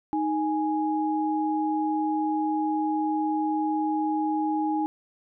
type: tone pair together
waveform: sine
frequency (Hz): 311.1 / 830.6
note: D#4 / G#5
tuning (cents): 0 / 0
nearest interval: octave + perfect fourth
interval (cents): 1700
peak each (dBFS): -25 / -27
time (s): 0.13-4.86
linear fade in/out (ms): 0
effects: none